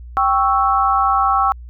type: chord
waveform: sine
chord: C# diminished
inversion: second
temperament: equal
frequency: 784 / 1108.7 / 1318.5 Hz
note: G5 / C#6 / E6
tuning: 0 / 0 / 0 cents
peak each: -17 dBFS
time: 0.17-1.52 s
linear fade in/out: 0 ms
effects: added 60 Hz sine -32 dBFS peak until 1.69 s